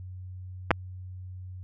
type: clicks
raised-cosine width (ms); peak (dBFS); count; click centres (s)
0.5; -5; 2; 0.707 / 0.713
effects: added 92 Hz sine -38 dBFS peak until 1.63 s